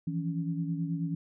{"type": "tone cluster", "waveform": "sine", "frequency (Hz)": [163.8, 173.1, 280.6], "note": ["E3", "F3", "C#4"], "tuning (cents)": [-11, -15, 21], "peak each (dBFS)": [-31, -37, -36], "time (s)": [0.07, 1.15], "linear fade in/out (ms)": 5, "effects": []}